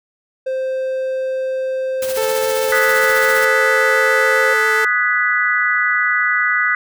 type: tone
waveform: triangle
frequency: 523.3 Hz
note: C5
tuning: in tune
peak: -16 dBFS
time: 0.46-4.54 s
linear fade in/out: 10 ms
type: noise with tremolo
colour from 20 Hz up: white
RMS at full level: -26 dBFS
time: 2.02-3.45 s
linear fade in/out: 2 ms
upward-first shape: sine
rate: 15 Hz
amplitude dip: 55%
type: tone with vibrato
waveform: sawtooth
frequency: 440 Hz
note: A4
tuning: in tune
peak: -15 dBFS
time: 2.17-4.85 s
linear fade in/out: 5 ms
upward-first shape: sine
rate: 7.3 Hz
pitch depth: 8 cents each way
type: chord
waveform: sine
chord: G# minor seventh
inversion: second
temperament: equal with one note detuned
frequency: 1244.5 / 1480 / 1685.4 / 1975.5 Hz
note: D#6 / F#6 / G#6 / B6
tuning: 0 / 0 / +25 / 0 cents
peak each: -21 / -18 / -23 / -17 dBFS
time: 2.72-6.75 s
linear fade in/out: 2 ms
effects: none